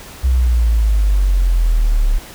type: exponential sweep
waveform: sine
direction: down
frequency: 65.41 to 34.65 Hz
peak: -10 dBFS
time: 0.23-2.19 s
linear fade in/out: 20 ms
effects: pink hiss -36 dBFS RMS until 2.34 s